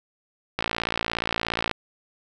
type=click train; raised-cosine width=0.3 ms; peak=-8 dBFS; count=65; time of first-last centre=0.59-1.713 s; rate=57 Hz; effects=none